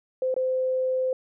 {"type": "tone with dropouts", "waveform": "sine", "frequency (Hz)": 516, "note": "C5", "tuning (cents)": -24, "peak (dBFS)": -22, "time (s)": [0.22, 1.13], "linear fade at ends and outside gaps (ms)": 2, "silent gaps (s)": [0.342, 0.364], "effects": []}